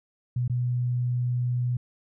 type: tone with dropouts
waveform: sine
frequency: 123.2 Hz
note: B2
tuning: 4 cents flat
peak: -23 dBFS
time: 0.36-1.77 s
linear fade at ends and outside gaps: 5 ms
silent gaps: 0.479-0.497 s
effects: none